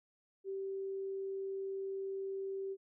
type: tone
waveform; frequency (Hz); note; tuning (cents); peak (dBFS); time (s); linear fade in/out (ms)
sine; 388.2; G4; -17; -37; 0.44-2.77; 50
effects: none